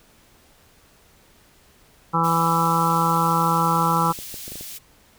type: harmonic tone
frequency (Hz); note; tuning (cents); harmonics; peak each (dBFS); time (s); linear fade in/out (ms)
166; E3; +12; 1 / 2 / 3 / 5 / 6 / 7 / 8; -23 / -31 / -30 / -25 / -23 / -25 / -23; 2.13-4.13; 20
type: high-pass noise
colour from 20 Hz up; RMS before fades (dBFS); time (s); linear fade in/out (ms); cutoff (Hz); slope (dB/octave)
white; -36; 2.23-4.79; 20; 2700; 12
type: clicks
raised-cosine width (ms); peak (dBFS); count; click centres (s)
2; -25; 7; 4.104 / 4.189 / 4.342 / 4.48 / 4.52 / 4.556 / 4.61
effects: pink hiss -55 dBFS RMS until 5.18 s